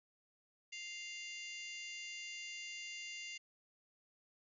harmonic tone with a mistuned harmonic, 698.5 Hz, F5, in tune, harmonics 3 / 4 / 5 / 6 / 7 / 8 / 9 / 10, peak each -49 / -48 / -60 / -62 / -55 / -64 / -56 / -57 dBFS, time 0.72-3.38 s, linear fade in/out 10 ms, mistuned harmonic 7, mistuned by -41 cents, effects none

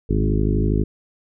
harmonic tone with a mistuned harmonic, 52.4 Hz, G#1, 16 cents sharp, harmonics 1 / 2 / 3 / 4 / 5 / 6 / 7 / 8, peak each -20 / -23 / -25 / -26 / -27 / -28 / -28 / -29 dBFS, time 0.09-0.84 s, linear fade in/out 10 ms, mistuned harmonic 3, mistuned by -33 cents, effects none

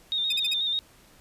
sine tone with vibrato, 3668 Hz, A#7, 29 cents flat, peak -24 dBFS, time 0.12-0.79 s, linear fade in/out 0 ms, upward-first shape square, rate 8.2 Hz, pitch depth 36 cents each way
sawtooth tone bursts, 2512 Hz, D#7, 16 cents sharp, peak -25 dBFS, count 4, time 0.3-0.539 s, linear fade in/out 5 ms, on 26 ms, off 45 ms
effects pink hiss -56 dBFS RMS until 1.2 s + resampled to 32000 Hz

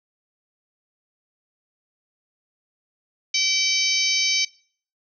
harmonic tone, 768 Hz, G5, 36 cents flat, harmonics 3 / 4 / 5 / 6 / 7 / 8, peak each -25 / -28 / -28 / -26 / -25 / -25 dBFS, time 3.34-4.45 s, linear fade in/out 5 ms, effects noise-tail reverb RT60 0.5 s tail -22 dB re dry

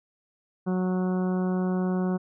harmonic tone, 183.9 Hz, F#3, 10 cents flat, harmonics 1 / 2 / 3 / 4 / 5 / 6 / 7 / 8, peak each -24 / -31 / -38 / -39 / -44 / -43 / -47 / -46 dBFS, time 0.66-2.18 s, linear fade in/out 20 ms, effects none

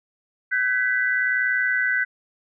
sine tone cluster, 1515 / 1636 / 1979 Hz, F#6 / G#6 / B6, +40 / -26 / +3 cents, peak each -21 / -29 / -24 dBFS, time 0.51-2.05 s, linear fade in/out 20 ms, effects none

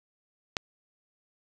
click, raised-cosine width 0.2 ms, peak -10 dBFS, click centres 0.568 s, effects none

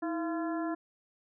harmonic tone with a mistuned harmonic, 341.9 Hz, F4, 37 cents flat, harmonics 1 / 2 / 3 / 4 / 5, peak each -32 / -38 / -42 / -44 / -46 dBFS, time 0.02-0.75 s, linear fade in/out 10 ms, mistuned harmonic 1, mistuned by -100 cents, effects none

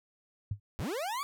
sine tone with exponential decay, 102.2 Hz, G#2, 27 cents flat, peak -27 dBFS, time 0.51-0.6 s, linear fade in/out 5 ms, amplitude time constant 19 ms
40% pulse linear sweep, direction up, 52.1 to 1174.7 Hz, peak -32 dBFS, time 0.79-1.23 s, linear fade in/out 0 ms
effects none

